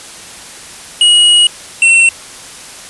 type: tone pair in turn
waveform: square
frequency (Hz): 2900 / 2708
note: F#7 / E7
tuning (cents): -35 / +46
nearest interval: minor second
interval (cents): 119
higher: first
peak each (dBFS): -5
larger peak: neither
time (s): 1.01-1.47 / 1.82-2.09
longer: first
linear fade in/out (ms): 2
effects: white hiss -31 dBFS RMS until 2.89 s + resampled to 24000 Hz